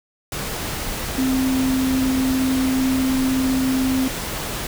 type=tone in noise; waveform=sine; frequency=261.6 Hz; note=C4; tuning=in tune; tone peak=-17 dBFS; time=1.18-4.08 s; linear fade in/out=2 ms; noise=pink; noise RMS=-27 dBFS; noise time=0.32-4.67 s; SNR=+7 dB; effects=none